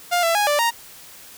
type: tone with pitch steps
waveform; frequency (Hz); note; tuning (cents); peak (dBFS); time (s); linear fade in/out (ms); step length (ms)
sawtooth; 704 / 668 / 827 / 587 / 932; F5 / E5 / G#5 / D5 / A#5; +14 / +23 / -8 / -1 / -1; -13; 0.11-0.71; 20; 120
effects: white hiss -43 dBFS RMS until 1.37 s